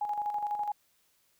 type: tone with tremolo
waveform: sine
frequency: 830.6 Hz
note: G#5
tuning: in tune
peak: -28 dBFS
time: 0.01-0.72 s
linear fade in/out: 5 ms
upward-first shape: square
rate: 12 Hz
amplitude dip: 50%
effects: white hiss -70 dBFS RMS until 1.39 s